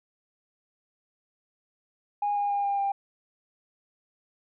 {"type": "tone with pitch steps", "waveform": "sine", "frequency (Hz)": [821, 814.4, 807.8, 801.3, 794.9], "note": ["G#5", "G#5", "G#5", "G5", "G5"], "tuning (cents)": [-20, -34, -48, 38, 24], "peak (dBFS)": -23, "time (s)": [2.22, 2.92], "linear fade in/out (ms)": 5, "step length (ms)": 140, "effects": ["tanh soft clip ceiling -20 dBFS"]}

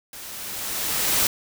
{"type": "noise with level ramp", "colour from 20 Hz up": "white", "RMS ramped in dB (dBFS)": [-39, -19], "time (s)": [0.13, 1.27], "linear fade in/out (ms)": 2, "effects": []}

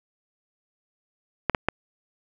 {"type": "clicks", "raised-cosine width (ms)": 0.5, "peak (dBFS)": -5, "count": 3, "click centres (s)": [1.497, 1.548, 1.686], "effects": []}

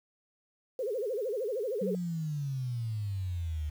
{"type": "tone with vibrato", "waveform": "sine", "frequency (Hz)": 462.7, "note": "A#4", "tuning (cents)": -13, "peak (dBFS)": -30, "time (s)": [0.79, 1.95], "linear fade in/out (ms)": 2, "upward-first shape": "sine", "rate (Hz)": 13, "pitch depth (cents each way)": 250}
{"type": "exponential sweep", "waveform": "sine", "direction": "down", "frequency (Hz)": [196, 73.42], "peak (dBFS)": -31, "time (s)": [1.81, 3.7], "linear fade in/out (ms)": 10}
{"effects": ["9-bit"]}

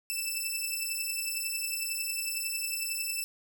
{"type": "beating tone pair", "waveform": "10% pulse", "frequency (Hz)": [2637, 2648], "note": ["E7", "E7"], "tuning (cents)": [0, 7], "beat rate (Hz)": 11, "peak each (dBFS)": [-26, -25], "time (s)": [0.1, 3.24], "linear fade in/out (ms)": 0, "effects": []}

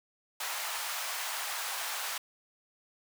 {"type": "high-pass noise", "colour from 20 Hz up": "pink", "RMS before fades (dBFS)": -36, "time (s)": [0.4, 2.18], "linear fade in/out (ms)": 5, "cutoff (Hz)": 770, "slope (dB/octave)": 24, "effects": []}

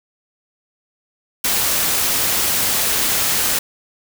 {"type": "noise", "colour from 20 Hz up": "white", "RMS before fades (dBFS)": -18, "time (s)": [1.44, 3.59], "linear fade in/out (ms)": 5, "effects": []}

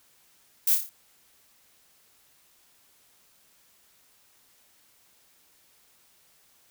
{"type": "noise with echo", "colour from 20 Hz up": "violet", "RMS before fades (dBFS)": -22, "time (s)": [0.67, 0.75], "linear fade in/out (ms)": 5, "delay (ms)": 29, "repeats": 5, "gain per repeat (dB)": -5, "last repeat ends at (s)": 0.895, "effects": ["white hiss -62 dBFS RMS until 6.7 s"]}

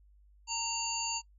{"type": "harmonic tone with a mistuned harmonic", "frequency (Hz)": 922, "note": "A#5", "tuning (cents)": -19, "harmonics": [1, 3, 5, 7, 8], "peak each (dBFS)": [-38, -39, -37, -43, -38], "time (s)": [0.47, 1.22], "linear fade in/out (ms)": 50, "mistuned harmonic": 8, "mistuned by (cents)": -72, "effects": ["noise-tail reverb RT60 0.1 s tail -22 dB re dry", "added 50 Hz sine -58 dBFS peak until 1.38 s"]}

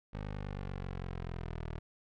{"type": "linear sweep", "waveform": "15% pulse", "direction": "down", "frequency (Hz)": [51.91, 38.89], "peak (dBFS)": -32, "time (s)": [0.13, 1.79], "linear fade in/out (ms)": 10, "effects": ["low-pass 3000 Hz 12 dB/octave"]}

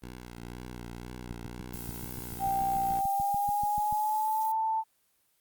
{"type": "tone with vibrato", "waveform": "10% pulse", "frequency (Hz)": 60.3, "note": "B1", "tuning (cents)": -41, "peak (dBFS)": -32, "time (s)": [0.02, 3.01], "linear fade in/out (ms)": 10, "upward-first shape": "sine", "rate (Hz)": 2, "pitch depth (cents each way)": 49}
{"type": "click train", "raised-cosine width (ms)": 5, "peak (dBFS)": -29, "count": 19, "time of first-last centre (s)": [1.31, 3.926], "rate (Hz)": 6.88}
{"type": "noise", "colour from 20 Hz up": "violet", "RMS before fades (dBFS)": -43, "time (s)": [1.73, 4.52], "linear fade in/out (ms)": 5}
{"type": "tone with pitch glide", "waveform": "sine", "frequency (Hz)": [784, 885.1], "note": ["G5", "A5"], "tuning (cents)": [0, 10], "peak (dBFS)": -26, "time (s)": [2.39, 4.84], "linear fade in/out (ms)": 50, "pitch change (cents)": 210, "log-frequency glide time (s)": [2.99, 4.52]}
{"effects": ["white hiss -71 dBFS RMS until 5.4 s", "Opus 24 kbps"]}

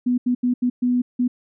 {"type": "tone bursts at uneven times", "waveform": "sine", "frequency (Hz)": 246.9, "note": "B3", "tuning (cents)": 0, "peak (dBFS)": -16, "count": 6, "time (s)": [[0.06, 0.18], [0.26, 0.35], [0.43, 0.54], [0.62, 0.7], [0.82, 1.02], [1.19, 1.28]], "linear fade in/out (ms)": 10, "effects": []}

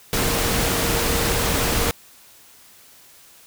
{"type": "tone in noise", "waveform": "sine", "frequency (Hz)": 466.2, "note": "A#4", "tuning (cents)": 0, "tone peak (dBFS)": -29, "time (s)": [0.13, 1.91], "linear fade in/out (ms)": 0, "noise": "pink", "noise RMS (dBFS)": -21, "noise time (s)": [0.13, 1.91], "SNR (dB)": -11, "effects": ["white hiss -49 dBFS RMS until 3.46 s"]}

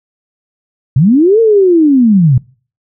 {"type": "linear two-way sweep", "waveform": "sine", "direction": "up then down", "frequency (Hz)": [116.54, 462.7, 116.54], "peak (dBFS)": -4, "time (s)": [0.96, 2.38], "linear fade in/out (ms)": 5, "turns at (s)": 1.4, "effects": ["noise-tail reverb RT60 0.4 s tail -23 dB re dry"]}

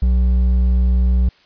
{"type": "tone with hard clipping", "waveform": "sine", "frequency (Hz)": 61.74, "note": "B1", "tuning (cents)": 0, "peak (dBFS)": -13, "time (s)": [0.02, 1.29], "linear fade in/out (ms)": 5, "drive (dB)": 5, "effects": ["white hiss -52 dBFS RMS until 1.45 s", "resampled to 11025 Hz"]}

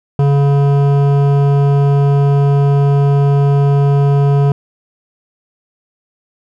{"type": "tone with hard clipping", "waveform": "sine", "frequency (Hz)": 141.1, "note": "C#3", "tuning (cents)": 31, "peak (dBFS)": -10, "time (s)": [0.19, 4.52], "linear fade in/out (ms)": 2, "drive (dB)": 13, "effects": []}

